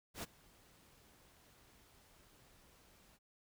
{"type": "noise with ADSR envelope", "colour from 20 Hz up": "pink", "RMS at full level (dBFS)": -42, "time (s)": [0.14, 3.19], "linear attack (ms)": 90, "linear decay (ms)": 25, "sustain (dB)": -24, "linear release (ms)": 42, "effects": []}